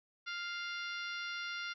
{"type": "harmonic tone with a mistuned harmonic", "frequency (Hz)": 698.5, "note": "F5", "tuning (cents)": 0, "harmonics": [2, 3, 4, 5, 6, 7, 8], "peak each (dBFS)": [-41, -45, -47, -49, -51, -52, -53], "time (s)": [0.26, 1.74], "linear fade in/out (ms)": 20, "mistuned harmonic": 7, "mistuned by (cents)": -31, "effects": []}